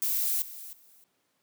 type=noise with echo; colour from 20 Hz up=violet; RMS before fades=-28 dBFS; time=0.02-0.42 s; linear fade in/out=0 ms; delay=310 ms; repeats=2; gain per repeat=-15 dB; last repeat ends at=1.04 s; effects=pink hiss -73 dBFS RMS until 1.42 s + high-pass 200 Hz 12 dB/octave